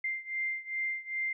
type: beating tone pair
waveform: sine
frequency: 2093 / 2095.5 Hz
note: C7 / C7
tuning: 0 / +2 cents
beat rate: 2.5 Hz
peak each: -34 / -36 dBFS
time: 0.04-1.33 s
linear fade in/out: 5 ms
effects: none